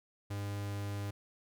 45% pulse tone, 101.3 Hz, G#2, 43 cents flat, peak -36 dBFS, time 0.3-1.11 s, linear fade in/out 10 ms, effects none

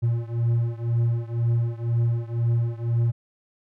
triangle beating tone pair, 116.54 / 118.54 Hz, A#2 / A#2, 0 / +29 cents, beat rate 2 Hz, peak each -21 / -23 dBFS, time 0.02-3.12 s, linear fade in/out 20 ms, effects none

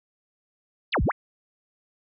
sine exponential two-way sweep, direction down then up, 5080 to 44.49 to 2554 Hz, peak -20 dBFS, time 0.92-1.12 s, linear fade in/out 20 ms, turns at 1.03 s, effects none

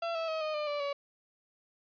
35% pulse tone with pitch steps, 674 / 654.8 / 636.2 / 618.1 / 600.5 / 583.4 / 566.8 Hz, E5 / E5 / D#5 / D#5 / D5 / D5 / C#5, +38 / -12 / +38 / -12 / +38 / -12 / +38 cents, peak -30 dBFS, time 0.02-0.93 s, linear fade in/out 5 ms, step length 130 ms, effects resampled to 11025 Hz

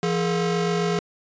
35% pulse ring-modulated tone, 293.7 Hz, D4, in tune, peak -16 dBFS, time 0.03-0.99 s, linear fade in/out 0 ms, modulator 123 Hz, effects resampled to 16000 Hz

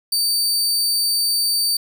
sawtooth tone, 4606 Hz, D8, 34 cents flat, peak -14 dBFS, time 0.12-1.77 s, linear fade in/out 5 ms, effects none

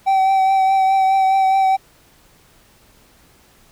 triangle tone with vibrato, 769 Hz, G5, 33 cents flat, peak -10 dBFS, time 0.06-1.77 s, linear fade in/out 20 ms, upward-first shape triangle, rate 4.8 Hz, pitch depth 23 cents each way, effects pink hiss -52 dBFS RMS until 3.71 s

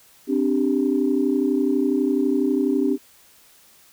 sine chord, C suspended second, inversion none, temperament equal, 261.6 / 293.7 / 392 Hz, C4 / D4 / G4, 0 / 0 / 0 cents, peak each -21 / -21 / -23 dBFS, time 0.27-2.98 s, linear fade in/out 50 ms, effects tanh soft clip ceiling -8 dBFS + white hiss -53 dBFS RMS until 3.92 s

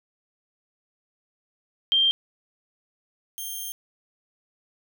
sine / 5% pulse tone pair in turn, 3172 / 3183 Hz, G7 / G7, +20 / +26 cents, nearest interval unison, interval 6 cents, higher second, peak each -17 / -23 dBFS, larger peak first, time 1.92-2.11 / 3.38-3.72 s, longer second, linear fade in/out 0 ms, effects none

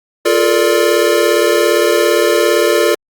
square chord, Bb major seventh, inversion second, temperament equal with one note detuned, 349.2 / 428.7 / 466.2 / 587.3 Hz, F4 / A4 / Bb4 / D5, 0 / -45 / 0 / 0 cents, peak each -16 dBFS, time 0.25-2.95 s, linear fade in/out 10 ms, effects Opus 48 kbps

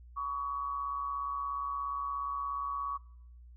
sine tone with amplitude modulation, 1128 Hz, C#6, 30 cents sharp, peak -30 dBFS, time 0.16-2.98 s, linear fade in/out 20 ms, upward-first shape sine, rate 137 Hz, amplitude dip 55%, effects noise-tail reverb RT60 0.7 s tail -20 dB re dry + added 60 Hz sine -50 dBFS peak until 3.56 s

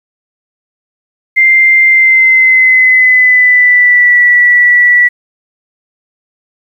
sine tone with pitch glide, 2093 to 1952.8 Hz, C7 to B6, 0 to -20 cents, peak -3 dBFS, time 1.36-5.09 s, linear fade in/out 20 ms, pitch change -120 cents, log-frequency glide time 1.87-4.18 s, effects 7-bit

